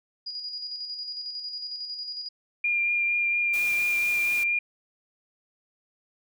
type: tone with tremolo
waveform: sine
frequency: 4885 Hz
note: D#8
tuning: 33 cents flat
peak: -31 dBFS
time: 0.26-2.29 s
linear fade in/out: 10 ms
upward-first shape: square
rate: 11 Hz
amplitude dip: 40%
type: tone with vibrato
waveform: sine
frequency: 2400 Hz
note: D7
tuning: 37 cents sharp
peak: -22 dBFS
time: 2.64-4.59 s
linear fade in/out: 5 ms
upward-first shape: triangle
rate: 4.3 Hz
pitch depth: 16 cents each way
type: noise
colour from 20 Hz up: white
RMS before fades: -39 dBFS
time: 3.53-4.44 s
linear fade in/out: 10 ms
effects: none